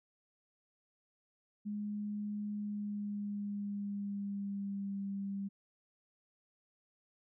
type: tone with pitch glide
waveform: sine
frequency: 207.7 to 197.75 Hz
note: G#3 to G3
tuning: 0 to +15 cents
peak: -36 dBFS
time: 1.65-5.49 s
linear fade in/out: 20 ms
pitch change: -85 cents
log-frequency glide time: 2.54-4.99 s
effects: none